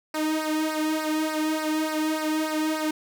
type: tone with flanger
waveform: sawtooth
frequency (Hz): 311.1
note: D#4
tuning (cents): 0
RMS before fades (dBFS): -26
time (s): 0.14-2.91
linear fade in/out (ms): 5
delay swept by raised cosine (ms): 0.29 to 1.89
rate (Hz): 3.4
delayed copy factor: -0.8
effects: none